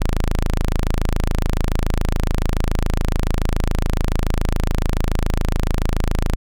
sawtooth tone, 27.07 Hz, A0, 27 cents flat, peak -12 dBFS, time 0-6.36 s, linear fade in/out 10 ms, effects none

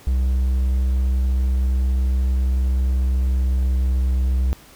triangle tone, 64.3 Hz, C2, 30 cents flat, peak -14 dBFS, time 0.07-4.53 s, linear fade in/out 0 ms, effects pink hiss -47 dBFS RMS until 4.75 s

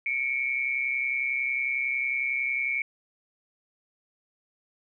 sine tone pair together, 2200 / 2331 Hz, C#7 / D7, -14 / -14 cents, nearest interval minor second, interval 100 cents, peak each -28 dBFS, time 0.06-2.82 s, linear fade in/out 2 ms, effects none

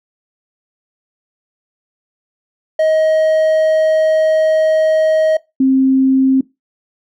triangle / sine tone pair in turn, 630 / 264.9 Hz, D#5 / C4, +21 / +22 cents, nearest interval octave + minor third, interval 1499 cents, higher first, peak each -8 dBFS, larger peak neither, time 2.79-5.37 / 5.6-6.41 s, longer first, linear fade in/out 5 ms, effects noise-tail reverb RT60 0.2 s tail -20 dB re dry

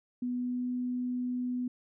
sine tone with pitch glide, 246.9 to 248.5 Hz, B3 to B3, 0 to +11 cents, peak -30 dBFS, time 0.22-1.68 s, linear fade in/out 5 ms, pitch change +11 cents, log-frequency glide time 0.34-0.68 s, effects none

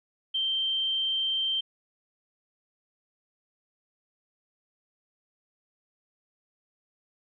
sine tone, 3136 Hz, G7, in tune, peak -25 dBFS, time 0.34-1.61 s, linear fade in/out 10 ms, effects none

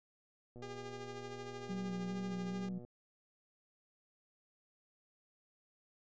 click train, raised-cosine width 2 ms, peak -40 dBFS, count 278, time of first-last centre 0.56-2.849 s, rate 121 Hz
sawtooth tone with tremolo, 404.2 Hz, G#4, 47 cents flat, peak -40 dBFS, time 0.62-2.69 s, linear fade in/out 5 ms, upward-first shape sine, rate 13 Hz, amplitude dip 45%
sine tone with vibrato, 185 Hz, F#3, in tune, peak -38 dBFS, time 1.69-2.79 s, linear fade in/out 10 ms, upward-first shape square, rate 2.4 Hz, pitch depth 27 cents each way
effects resampled to 16000 Hz

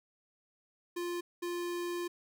square tone bursts at uneven times, 349.2 Hz, F4, in tune, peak -35 dBFS, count 2, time 0.96-1.21 / 1.42-2.08 s, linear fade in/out 10 ms, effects none

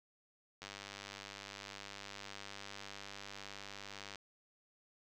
click train, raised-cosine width 0.2 ms, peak -29 dBFS, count 354, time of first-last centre 0.62-4.157 s, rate 99.8 Hz, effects none

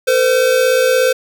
square tone pair together, 455.4 / 512.3 Hz, A#4 / C5, -40 / -37 cents, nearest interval major second, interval 203 cents, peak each -18 / -12 dBFS, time 0.07-1.13 s, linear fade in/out 10 ms, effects none

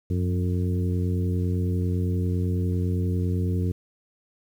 harmonic tone with a mistuned harmonic, 90 Hz, F#2, 47 cents flat, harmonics 1 / 2 / 3 / 4 / 5, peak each -23 / -29 / -33 / -35 / -37 dBFS, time 0.1-3.72 s, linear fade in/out 5 ms, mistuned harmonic 1, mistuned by +42 cents, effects 9-bit

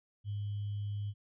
sine tone with sample-and-hold, 102.7 Hz, G#2, 19 cents flat, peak -34 dBFS, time 0.24-1.14 s, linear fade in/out 50 ms, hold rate 3150 Hz, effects resampled to 8000 Hz

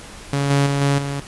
sawtooth tone with level steps, 140.6 Hz, C#3, 25 cents sharp, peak -14 / -10 / -14 / -11 / -19 dBFS, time 0.33-1.2 s, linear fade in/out 0 ms, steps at 0.5 / 0.66 / 0.81 / 0.98 s, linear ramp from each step 5 ms, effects pink hiss -38 dBFS RMS until 1.27 s + resampled to 24000 Hz

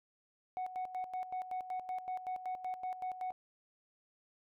sine tone with tremolo, 740 Hz, F#5, in tune, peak -33 dBFS, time 0.57-3.32 s, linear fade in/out 0 ms, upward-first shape square, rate 5.3 Hz, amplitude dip 75%, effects tanh soft clip ceiling -34 dBFS

